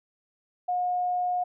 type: tone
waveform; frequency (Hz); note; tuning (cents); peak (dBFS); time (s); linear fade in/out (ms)
sine; 720; F#5; -47; -24; 0.68-1.44; 10
effects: none